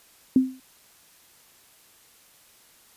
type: tone with exponential decay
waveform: sine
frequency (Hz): 259.8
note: C4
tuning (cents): -12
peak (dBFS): -11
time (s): 0.36-0.6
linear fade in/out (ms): 2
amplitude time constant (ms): 52
effects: white hiss -56 dBFS RMS until 2.96 s + resampled to 32000 Hz